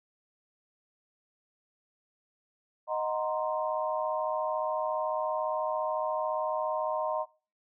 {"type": "chord", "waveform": "sine", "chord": "C half-diminished seventh", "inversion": "first", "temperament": "equal", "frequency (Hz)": [622.3, 740, 932.3, 1046.5], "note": ["Eb5", "Gb5", "Bb5", "C6"], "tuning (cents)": [0, 0, 0, 0], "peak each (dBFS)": [-31, -37, -34, -35], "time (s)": [2.87, 7.26], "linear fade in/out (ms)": 50, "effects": ["noise-tail reverb RT60 0.4 s tail -24 dB re dry"]}